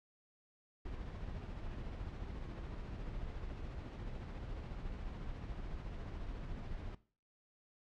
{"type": "noise with tremolo", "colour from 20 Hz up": "brown", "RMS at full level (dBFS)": -43, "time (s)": [0.85, 6.95], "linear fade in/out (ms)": 5, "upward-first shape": "sine", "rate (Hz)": 14, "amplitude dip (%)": 30, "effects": ["noise-tail reverb RT60 0.4 s tail -17 dB re dry", "low-pass 4000 Hz 12 dB/octave"]}